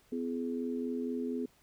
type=harmonic tone; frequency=84.2 Hz; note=E2; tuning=37 cents sharp; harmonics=3 / 4 / 5; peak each=-34 / -42 / -38 dBFS; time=0.12-1.46 s; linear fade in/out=5 ms; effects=pink hiss -66 dBFS RMS until 1.62 s